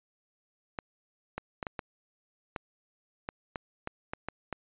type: clicks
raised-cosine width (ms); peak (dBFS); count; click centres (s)
0.5; -19; 12; 0.788 / 1.38 / 1.628 / 1.668 / 1.792 / 2.562 / 3.289 / 3.558 / 3.874 / 4.135 / 4.286 / 4.527
effects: resampled to 8000 Hz